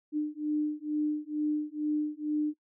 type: beating tone pair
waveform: sine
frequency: 300 / 302.2 Hz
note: D4 / D4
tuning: +37 / +50 cents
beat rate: 2.2 Hz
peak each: -31 dBFS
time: 0.12-2.54 s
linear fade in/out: 50 ms
effects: noise-tail reverb RT60 0.1 s tail -23 dB re dry